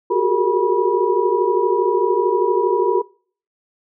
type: tone cluster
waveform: sine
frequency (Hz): 363.5 / 376.4 / 408.3 / 461.2 / 972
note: F#4 / F#4 / G#4 / A#4 / B5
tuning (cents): -31 / +30 / -29 / -19 / -28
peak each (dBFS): -21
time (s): 0.1-3.02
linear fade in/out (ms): 10
effects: noise-tail reverb RT60 0.5 s tail -26 dB re dry